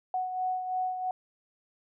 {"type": "beating tone pair", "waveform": "sine", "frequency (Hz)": [740, 743], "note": ["F#5", "F#5"], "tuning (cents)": [0, 7], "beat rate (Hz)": 3, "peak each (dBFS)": [-29, -38], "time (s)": [0.14, 1.11], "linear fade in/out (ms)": 2, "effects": []}